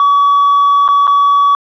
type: tone with dropouts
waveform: sine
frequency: 1136 Hz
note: C#6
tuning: 42 cents sharp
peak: -4 dBFS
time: 0-1.55 s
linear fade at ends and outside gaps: 1 ms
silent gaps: 0.879-0.887 / 1.07-1.077 s
effects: tanh soft clip ceiling -5 dBFS